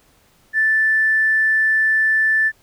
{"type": "tone with tanh clipping", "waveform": "triangle", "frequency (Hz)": 1760, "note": "A6", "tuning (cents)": 0, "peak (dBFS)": -13, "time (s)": [0.53, 2.52], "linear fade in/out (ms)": 50, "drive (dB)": 3, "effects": ["pink hiss -56 dBFS RMS until 2.62 s"]}